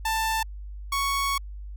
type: tone pair in turn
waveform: sawtooth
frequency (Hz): 887 / 1111.1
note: A5 / C#6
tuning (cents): +14 / +4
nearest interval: major third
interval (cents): 390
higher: second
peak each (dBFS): -20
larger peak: neither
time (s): 0.05-0.43 / 0.92-1.38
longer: second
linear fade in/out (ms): 5
effects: added 50 Hz sine -35 dBFS peak until 1.76 s